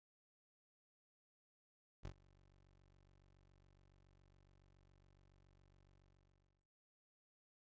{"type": "tone with ADSR envelope", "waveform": "20% pulse", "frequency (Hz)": 47.16, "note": "F#1", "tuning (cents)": 34, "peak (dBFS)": -40, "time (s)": [2.03, 6.69], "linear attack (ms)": 25, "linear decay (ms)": 80, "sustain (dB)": -24, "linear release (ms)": 720, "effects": ["resampled to 16000 Hz"]}